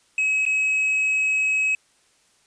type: tone with dropouts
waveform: triangle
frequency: 2558 Hz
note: D#7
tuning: 47 cents sharp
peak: -17 dBFS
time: 0.18-1.75 s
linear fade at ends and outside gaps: 2 ms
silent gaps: 0.453-0.463 s
effects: white hiss -61 dBFS RMS until 2.46 s + resampled to 22050 Hz